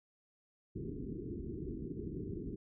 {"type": "low-pass noise", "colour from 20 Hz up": "white", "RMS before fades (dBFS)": -42, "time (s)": [0.75, 2.56], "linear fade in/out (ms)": 10, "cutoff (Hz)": 420, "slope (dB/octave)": 96, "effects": []}